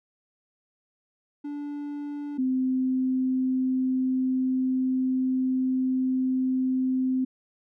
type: tone pair in turn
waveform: triangle / sine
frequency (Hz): 290.3 / 258.7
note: D4 / C4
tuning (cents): -20 / -19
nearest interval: major second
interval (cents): 199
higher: first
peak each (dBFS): -29 / -22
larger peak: second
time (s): 1.44-2.38 / 2.38-7.25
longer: second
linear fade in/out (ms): 10
effects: none